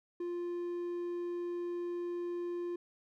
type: tone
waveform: triangle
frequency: 349.2 Hz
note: F4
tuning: in tune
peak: -33 dBFS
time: 0.2-2.76 s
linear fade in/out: 5 ms
effects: none